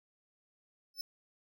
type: tone with exponential growth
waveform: 45% pulse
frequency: 5274 Hz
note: E8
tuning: in tune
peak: -32 dBFS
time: 0.94-1.01 s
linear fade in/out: 2 ms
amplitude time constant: 15 ms
effects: none